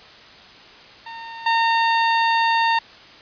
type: tone with level steps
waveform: sawtooth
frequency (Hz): 915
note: A#5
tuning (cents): -32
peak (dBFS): -29 / -12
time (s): 1.06-2.79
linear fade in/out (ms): 5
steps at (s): 1.46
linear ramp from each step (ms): 5
effects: white hiss -44 dBFS RMS until 3.21 s + resampled to 11025 Hz